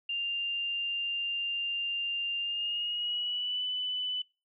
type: tone with pitch glide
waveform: sine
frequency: 2794 to 2995 Hz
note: F7 to F#7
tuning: 0 to +20 cents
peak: -30 dBFS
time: 0.09-4.22 s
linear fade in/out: 5 ms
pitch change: +120 cents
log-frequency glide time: 2.4-3.65 s
effects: noise-tail reverb RT60 0.3 s tail -24 dB re dry